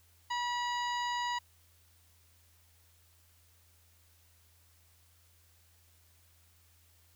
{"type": "harmonic tone", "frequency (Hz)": 968, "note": "B5", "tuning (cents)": -35, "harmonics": [1, 2, 3, 4, 5, 7], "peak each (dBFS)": [-33, -39, -43, -45, -47, -50], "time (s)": [0.3, 1.39], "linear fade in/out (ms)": 10, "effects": ["added 84 Hz sine -65 dBFS peak until 7.15 s", "white hiss -67 dBFS RMS until 7.15 s"]}